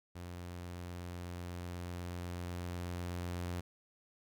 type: tone with level ramp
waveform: sawtooth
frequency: 88.1 Hz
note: F2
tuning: 16 cents sharp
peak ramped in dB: -40 to -33 dBFS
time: 0.15-3.61 s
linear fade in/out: 10 ms
effects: none